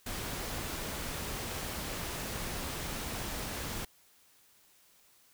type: noise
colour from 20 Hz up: pink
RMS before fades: -38 dBFS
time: 0.06-3.85 s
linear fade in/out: 5 ms
effects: white hiss -64 dBFS RMS until 5.33 s